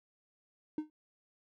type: tone with exponential decay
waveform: triangle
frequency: 306.6 Hz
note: D#4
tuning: 25 cents flat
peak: -26 dBFS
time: 0.78-0.9 s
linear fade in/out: 2 ms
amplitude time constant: 25 ms
effects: tanh soft clip ceiling -24 dBFS